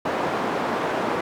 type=band-pass noise; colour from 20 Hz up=white; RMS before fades=-25 dBFS; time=0.05-1.21 s; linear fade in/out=5 ms; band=200 to 920 Hz; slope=12 dB/octave; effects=none